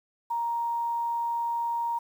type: tone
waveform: sine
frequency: 936 Hz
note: A#5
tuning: 7 cents sharp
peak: -26 dBFS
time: 0.3-1.99 s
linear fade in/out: 10 ms
effects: 9-bit